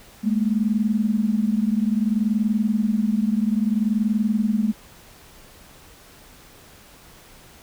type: tone pair together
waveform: sine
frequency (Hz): 208.1 / 228.7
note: G#3 / A#3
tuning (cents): +4 / -33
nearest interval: major second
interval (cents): 163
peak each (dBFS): -20 / -22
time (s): 0.23-4.73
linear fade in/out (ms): 20
effects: pink hiss -48 dBFS RMS until 7.62 s